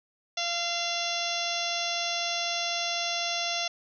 harmonic tone, 688 Hz, F5, 26 cents flat, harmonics 1 / 2 / 3 / 4 / 5 / 6 / 7 / 8 / 9, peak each -34 / -40 / -38 / -35 / -34 / -38 / -40 / -36 / -38 dBFS, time 0.37-3.68 s, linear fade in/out 5 ms, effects none

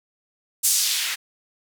blue noise with band-pass filter sweep, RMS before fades -22 dBFS, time 0.63-1.16 s, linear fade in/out 20 ms, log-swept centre 8400 to 1800 Hz, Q 1.2, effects none

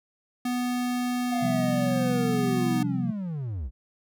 square tone, 246.9 Hz, B3, in tune, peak -26 dBFS, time 0.45-2.83 s, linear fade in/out 5 ms
triangle linear sweep, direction down, 727 to 52.5 Hz, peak -27 dBFS, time 1.29-3.71 s, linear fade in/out 50 ms
sine chord, C suspended fourth, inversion none, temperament equal, 130.81 / 174.61 / 196 Hz, C3 / F3 / G3, 0 / 0 / 0 cents, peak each -30 / -30 / -31 dBFS, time 1.41-3.12 s, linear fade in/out 20 ms
effects none

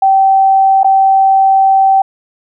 sine tone with dropouts, 774 Hz, G5, 22 cents flat, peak -5 dBFS, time 0.02-2.02 s, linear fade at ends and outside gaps 5 ms, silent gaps 0.833-0.844 s, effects none

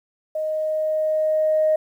sine tone with level ramp, 622.3 Hz, D#5, in tune, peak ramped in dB -22 to -14 dBFS, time 0.35-1.76 s, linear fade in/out 5 ms, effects tanh soft clip ceiling -10 dBFS + 9-bit

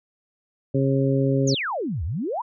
harmonic tone, 135.7 Hz, C#3, 36 cents flat, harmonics 1 / 2 / 3 / 4, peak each -21 / -23 / -25 / -27 dBFS, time 0.74-1.55 s, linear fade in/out 10 ms
sine exponential two-way sweep, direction down then up, 7020 to 69.3 to 1050 Hz, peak -24 dBFS, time 1.47-2.42 s, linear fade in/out 10 ms, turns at 2.04 s
effects none

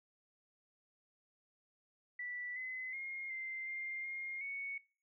sine tone with pitch steps, 1966 / 2033 / 2138 / 2085 / 2107 / 2129 / 2220 Hz, B6 / B6 / C7 / C7 / C7 / C7 / C#7, -8 / +50 / +37 / -7 / +12 / +30 / +2 cents, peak -40 dBFS, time 2.19-4.78 s, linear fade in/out 5 ms, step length 370 ms, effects noise-tail reverb RT60 0.4 s tail -22 dB re dry

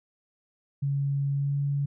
sine tone with pitch glide, 140 to 141.54 Hz, C#3 to C#3, +18 to +36 cents, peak -24 dBFS, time 0.82-1.86 s, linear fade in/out 10 ms, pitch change +18 cents, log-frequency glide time 1.33-1.57 s, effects none

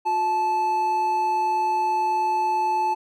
triangle tone pair together, 358.8 / 870.8 Hz, F4 / A5, +47 / -18 cents, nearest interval octave + minor third, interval 1535 cents, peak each -30 / -18 dBFS, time 0.05-2.95 s, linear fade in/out 20 ms, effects none

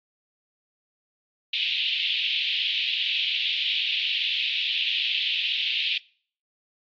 pink band-pass noise, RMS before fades -26 dBFS, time 1.53-5.98 s, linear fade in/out 5 ms, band 2600 to 3700 Hz, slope 48 dB/octave, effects noise-tail reverb RT60 0.5 s tail -24 dB re dry + AAC 48 kbps

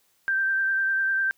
sine tone with vibrato, 1568 Hz, G6, in tune, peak -21 dBFS, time 0.28-1.31 s, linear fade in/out 0 ms, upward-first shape sine, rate 10 Hz, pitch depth 18 cents each way, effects white hiss -66 dBFS RMS until 1.37 s

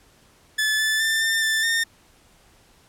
sawtooth tone with pitch steps, 1734 / 1749 / 1782 / 1797 / 1770 / 1822 Hz, A6 / A6 / A6 / A6 / A6 / A#6, -26 / -11 / +22 / +36 / +10 / -40 cents, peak -16 dBFS, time 0.58-1.84 s, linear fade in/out 10 ms, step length 210 ms, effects pink hiss -56 dBFS RMS until 2.88 s + low-pass 12000 Hz 12 dB/octave

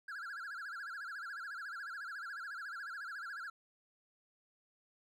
triangle tone with vibrato, 1500 Hz, F#6, 23 cents sharp, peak -40 dBFS, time 0.08-3.5 s, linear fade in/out 5 ms, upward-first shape sine, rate 14 Hz, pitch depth 200 cents each way, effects none

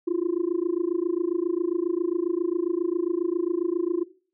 sine tone with amplitude modulation, 346.5 Hz, F4, 14 cents flat, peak -17 dBFS, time 0.07-4.04 s, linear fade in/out 10 ms, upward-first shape sine, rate 27.4 Hz, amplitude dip 100%, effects noise-tail reverb RT60 0.4 s tail -18 dB re dry + tanh soft clip ceiling -17 dBFS

